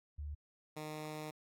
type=tone pair in turn; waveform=sine / 10% pulse; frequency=73.6 / 153.58 Hz; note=D2 / D#3; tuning=+4 / -22 cents; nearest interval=octave + minor second; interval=1274 cents; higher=second; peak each=-40 / -34 dBFS; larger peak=second; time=0.18-0.35 / 0.76-1.31 s; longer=second; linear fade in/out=10 ms; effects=AAC 64 kbps